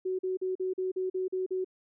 sine tone bursts, 372.7 Hz, F#4, 13 cents sharp, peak -28 dBFS, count 9, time 0.05-1.646 s, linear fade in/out 10 ms, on 140 ms, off 42 ms, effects none

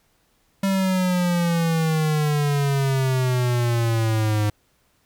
square exponential sweep, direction down, 196 to 104.2 Hz, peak -19 dBFS, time 0.63-4.5 s, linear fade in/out 5 ms, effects pink hiss -64 dBFS RMS until 5.05 s

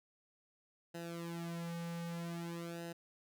sawtooth tone with flanger, 169.3 Hz, E3, 46 cents sharp, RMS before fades -43 dBFS, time 0.94-2.93 s, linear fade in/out 10 ms, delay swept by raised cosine 0.88 to 3.08 ms, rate 0.52 Hz, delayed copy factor -0.95, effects none

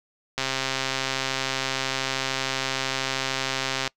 click train, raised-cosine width 0.2 ms, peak -8 dBFS, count 466, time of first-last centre 0.38-3.876 s, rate 133 Hz, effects noise-tail reverb RT60 0.1 s tail -24 dB re dry

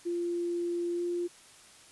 sine tone with pitch glide, 346 to 349.2 Hz, F4 to F4, -16 to 0 cents, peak -29 dBFS, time 0.05-1.28 s, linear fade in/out 20 ms, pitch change +16 cents, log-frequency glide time 0.94-1.02 s, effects white hiss -55 dBFS RMS until 1.91 s + resampled to 24000 Hz

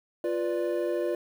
triangle chord, B diminished, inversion second, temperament equal, 349.2 / 493.9 / 587.3 Hz, F4 / B4 / D5, 0 / 0 / 0 cents, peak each -27 / -30 / -29 dBFS, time 0.24-1.15 s, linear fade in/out 2 ms, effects 9-bit

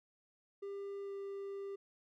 triangle tone with pitch glide, 398.5 to 396 Hz, G4 to G4, +28 to +18 cents, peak -39 dBFS, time 0.62-1.76 s, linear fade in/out 10 ms, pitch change -10 cents, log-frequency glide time 1.03-1.12 s, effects none

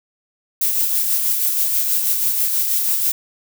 violet noise with tremolo, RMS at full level -17 dBFS, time 0.61-3.12 s, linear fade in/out 5 ms, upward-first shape sine, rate 6.2 Hz, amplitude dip 35%, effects none

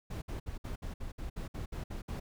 brown noise bursts, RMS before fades -39 dBFS, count 12, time 0.1-2.2 s, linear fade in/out 10 ms, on 120 ms, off 60 ms, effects none

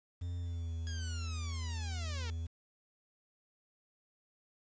triangle tone with pitch glide, 87.4 to 82.49 Hz, F2 to E2, +2 to +2 cents, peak -34 dBFS, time 0.21-2.47 s, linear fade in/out 10 ms, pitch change -100 cents, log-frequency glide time 0.37-0.74 s
5% pulse linear sweep, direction down, 1661.2 to 440 Hz, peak -32 dBFS, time 0.87-2.3 s, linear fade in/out 0 ms
effects resampled to 16000 Hz + 10-bit

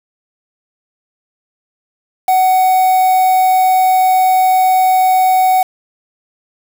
triangle tone with quantisation, 747 Hz, F#5, 16 cents sharp, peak -6 dBFS, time 2.28-5.63 s, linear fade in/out 5 ms, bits 4, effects none

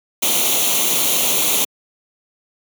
white noise with comb filter, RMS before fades -17 dBFS, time 0.22-1.65 s, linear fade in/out 10 ms, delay 0.3 ms, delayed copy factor +0.75, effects high-pass 200 Hz 12 dB/octave

